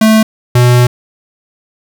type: tone pair in turn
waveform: square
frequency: 219 / 122.91 Hz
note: A3 / B2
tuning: -8 / -8 cents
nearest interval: minor seventh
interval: 1000 cents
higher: first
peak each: -5 dBFS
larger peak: neither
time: 0.01-0.23 / 0.55-0.87 s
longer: second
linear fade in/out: 5 ms
effects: none